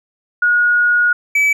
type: tone pair in turn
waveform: sine / triangle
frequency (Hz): 1446 / 2295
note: F#6 / D7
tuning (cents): -40 / -40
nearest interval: minor sixth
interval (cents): 800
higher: second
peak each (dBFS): -10 / -9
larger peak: second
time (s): 0.42-1.13 / 1.35-1.53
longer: first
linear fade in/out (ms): 5
effects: none